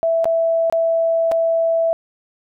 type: tone with dropouts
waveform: sine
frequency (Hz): 660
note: E5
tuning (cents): +2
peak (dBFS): -14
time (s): 0.03-1.93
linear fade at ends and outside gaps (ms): 0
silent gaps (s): 0.244-0.255 / 0.699-0.725 / 1.315-1.319
effects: none